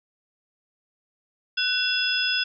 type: tone cluster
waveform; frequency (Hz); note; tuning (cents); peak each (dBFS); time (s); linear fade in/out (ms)
sine; 1497 / 2719 / 3398 / 5040; F#6 / F7 / G#7 / D#8; +20 / -47 / +39 / +21; -27; 1.57-2.44; 10
effects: none